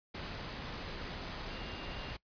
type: tone in noise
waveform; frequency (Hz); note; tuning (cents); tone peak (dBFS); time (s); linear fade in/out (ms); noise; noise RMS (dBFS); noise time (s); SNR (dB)
sine; 2797; F7; +2; -51; 1.5-2.13; 10; pink; -42; 0.14-2.17; -12
effects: noise-tail reverb RT60 0.1 s tail -21 dB re dry + resampled to 11025 Hz